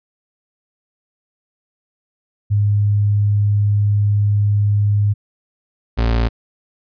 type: tone pair in turn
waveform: sine / 35% pulse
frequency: 103 / 57.42 Hz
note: G#2 / A#1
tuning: -14 / -25 cents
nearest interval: minor seventh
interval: 1011 cents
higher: first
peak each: -12 / -12 dBFS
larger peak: neither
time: 2.5-5.14 / 5.97-6.29 s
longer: first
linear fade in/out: 20 ms
effects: resampled to 11025 Hz